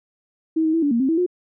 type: tone with pitch steps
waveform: sine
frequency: 320.6 / 316.1 / 329.1 / 287.5 / 233.4 / 265.5 / 325.8 / 358.4 Hz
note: E4 / D#4 / E4 / D4 / A#3 / C4 / E4 / F4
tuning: -48 / +27 / -3 / -37 / +2 / +25 / -20 / +45 cents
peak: -16 dBFS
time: 0.56-1.264 s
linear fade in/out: 10 ms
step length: 88 ms
effects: none